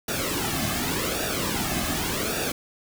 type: noise with flanger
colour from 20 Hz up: pink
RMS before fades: -27 dBFS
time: 0.08-2.52 s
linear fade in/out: 5 ms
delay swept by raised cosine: 0.95 to 2.15 ms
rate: 0.87 Hz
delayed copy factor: -0.7
effects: none